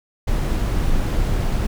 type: noise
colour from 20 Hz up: brown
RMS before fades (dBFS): -19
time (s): 0.27-1.67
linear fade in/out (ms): 10
effects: none